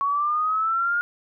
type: linear sweep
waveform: sine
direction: up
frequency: 1108.7 to 1429 Hz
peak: -20 dBFS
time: 0.01-1.01 s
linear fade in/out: 0 ms
effects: none